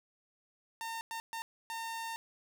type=tone bursts at uneven times; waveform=sawtooth; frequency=910 Hz; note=A#5; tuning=42 cents flat; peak=-34 dBFS; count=4; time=0.81-1.01 / 1.11-1.2 / 1.33-1.42 / 1.7-2.16 s; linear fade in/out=0 ms; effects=none